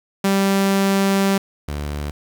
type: tone pair in turn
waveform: sawtooth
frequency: 195.7 / 73.3 Hz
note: G3 / D2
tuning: -3 / -3 cents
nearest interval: octave + perfect fourth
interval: 1700 cents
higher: first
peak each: -11 / -20 dBFS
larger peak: first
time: 0.24-1.38 / 1.68-2.11 s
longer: first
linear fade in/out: 5 ms
effects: 7-bit